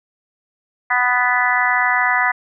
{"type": "harmonic tone", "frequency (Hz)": 247.7, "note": "B3", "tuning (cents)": 5, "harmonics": [3, 4, 5, 6, 7, 8], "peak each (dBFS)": [-22, -21, -23, -23, -20, -19], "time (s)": [0.9, 2.32], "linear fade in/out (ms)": 10, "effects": []}